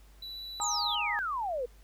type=tone with vibrato; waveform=triangle; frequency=3951 Hz; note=B7; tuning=in tune; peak=-38 dBFS; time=0.22-0.95 s; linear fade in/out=5 ms; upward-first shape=triangle; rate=15 Hz; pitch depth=9 cents each way
type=chord; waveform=sine; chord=Ab suspended second; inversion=none; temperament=just; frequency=830.6 / 934.4 / 1245.9 Hz; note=Ab5 / Bb5 / Eb6; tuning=0 / +4 / +2 cents; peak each=-36 dBFS; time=0.6-1.19 s; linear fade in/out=0 ms
type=exponential sweep; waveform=sine; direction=down; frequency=7820 to 466.2 Hz; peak=-30 dBFS; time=0.61-1.66 s; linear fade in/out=10 ms
effects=added 50 Hz sine -53 dBFS peak until 1.83 s + pink hiss -63 dBFS RMS until 1.83 s